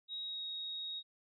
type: tone with pitch glide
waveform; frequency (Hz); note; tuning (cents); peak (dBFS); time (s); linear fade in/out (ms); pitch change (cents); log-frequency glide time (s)
sine; 3800 to 3767; A#7 to A#7; +33 to +17; -39; 0.08-1.03; 50; -16; 0.23-0.45
effects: none